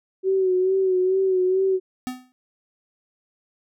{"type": "tone with vibrato", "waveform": "sine", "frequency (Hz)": 375.3, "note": "F#4", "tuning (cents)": 25, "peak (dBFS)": -17, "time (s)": [0.23, 1.8], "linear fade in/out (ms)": 50, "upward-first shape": "sine", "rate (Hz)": 2.3, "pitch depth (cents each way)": 43}
{"type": "tone with exponential decay", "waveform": "square", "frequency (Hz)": 253.2, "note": "B3", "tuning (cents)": 43, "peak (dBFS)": -24, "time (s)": [2.07, 2.32], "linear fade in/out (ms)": 0, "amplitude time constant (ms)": 53}
{"effects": []}